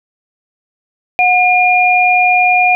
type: tone pair together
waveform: sine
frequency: 728 / 2417 Hz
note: F#5 / D7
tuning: -28 / +49 cents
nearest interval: octave + major sixth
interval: 2077 cents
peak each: -10 dBFS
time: 1.19-2.75 s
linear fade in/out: 0 ms
effects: none